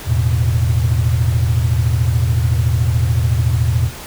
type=chord; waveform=sine; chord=E suspended fourth; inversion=none; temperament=just; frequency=82.41 / 109.88 / 123.61 Hz; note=E2 / A2 / B2; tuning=0 / -2 / +2 cents; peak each=-16 dBFS; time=0.05-3.91 s; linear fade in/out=50 ms; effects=tanh soft clip ceiling -4 dBFS + pink hiss -32 dBFS RMS until 4.06 s

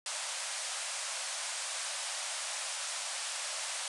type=band-pass noise; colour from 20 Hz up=white; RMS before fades=-38 dBFS; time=0.06-3.88 s; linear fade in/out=2 ms; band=540 to 9900 Hz; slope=96 dB/octave; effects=none

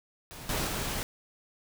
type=noise with level steps; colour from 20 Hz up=pink; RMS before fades=-44 / -31 / -33 dBFS; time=0.31-1.03 s; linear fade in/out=0 ms; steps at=0.49 / 0.67 s; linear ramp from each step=2 ms; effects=none

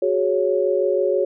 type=chord; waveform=sine; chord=F# suspended second; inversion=none; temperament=just; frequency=370 / 416.2 / 555 Hz; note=F#4 / G#4 / C#5; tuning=0 / +4 / +2 cents; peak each=-21 / -22 / -20 dBFS; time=0.02-1.25 s; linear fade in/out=5 ms; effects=none

